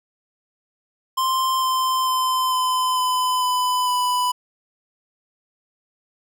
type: tone with pitch steps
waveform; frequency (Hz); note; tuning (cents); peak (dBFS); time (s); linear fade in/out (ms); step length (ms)
square; 1046.5 / 1037.5 / 1028.5 / 1019.6 / 1010.9 / 1002.1 / 993.5; C6 / C6 / C6 / C6 / B5 / B5 / B5; 0 / -15 / -30 / -45 / +40 / +25 / +10; -19; 1.17-4.32; 10; 450
effects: none